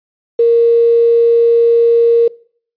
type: tone with quantisation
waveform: sine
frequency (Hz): 466.2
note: A#4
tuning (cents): 0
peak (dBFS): -6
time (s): 0.39-2.28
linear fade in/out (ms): 5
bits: 6
effects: noise-tail reverb RT60 0.5 s tail -23 dB re dry + resampled to 11025 Hz